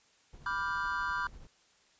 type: noise with tremolo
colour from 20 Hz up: brown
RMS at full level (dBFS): -49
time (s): 0.33-1.47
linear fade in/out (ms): 2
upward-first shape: sine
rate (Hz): 12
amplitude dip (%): 50
type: chord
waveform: triangle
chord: G dominant seventh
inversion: first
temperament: equal with one note detuned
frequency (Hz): 987.8 / 1174.7 / 1410.7 / 1568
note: B5 / D6 / F6 / G6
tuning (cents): 0 / 0 / +17 / 0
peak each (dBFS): -35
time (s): 0.46-1.27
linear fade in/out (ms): 2
effects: white hiss -66 dBFS RMS until 1.99 s + resampled to 16000 Hz